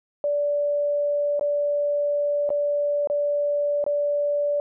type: tone with dropouts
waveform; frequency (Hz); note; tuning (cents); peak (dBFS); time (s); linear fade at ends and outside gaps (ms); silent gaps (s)
sine; 581; D5; -19; -20; 0.24-4.6; 1; 1.395-1.41 / 2.492-2.503 / 3.073-3.099 / 3.841-3.864
effects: none